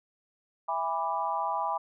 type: chord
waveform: sine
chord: E dominant seventh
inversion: none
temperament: equal with one note detuned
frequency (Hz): 659.3 / 814.9 / 987.8 / 1174.7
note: E5 / G#5 / B5 / D6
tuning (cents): 0 / -33 / 0 / 0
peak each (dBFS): -36 / -32 / -31 / -35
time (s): 0.68-1.78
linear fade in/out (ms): 10
effects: none